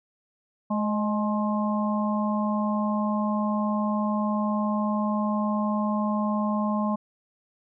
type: harmonic tone with a mistuned harmonic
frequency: 211.7 Hz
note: G#3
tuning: 33 cents sharp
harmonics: 1 / 3 / 4 / 5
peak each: -24 / -32 / -34 / -31 dBFS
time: 0.7-6.96 s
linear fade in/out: 10 ms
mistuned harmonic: 3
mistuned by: -39 cents
effects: none